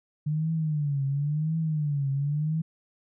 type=tone with vibrato; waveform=sine; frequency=149 Hz; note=D3; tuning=25 cents sharp; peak=-24 dBFS; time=0.26-2.62 s; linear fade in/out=10 ms; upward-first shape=triangle; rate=0.95 Hz; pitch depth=160 cents each way; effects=none